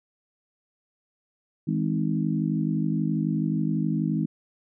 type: harmonic tone with a mistuned harmonic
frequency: 51.91 Hz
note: G#1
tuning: in tune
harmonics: 3 / 4 / 5 / 6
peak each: -26 / -28 / -29 / -31 dBFS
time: 1.67-4.26 s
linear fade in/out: 10 ms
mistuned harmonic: 3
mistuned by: +55 cents
effects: none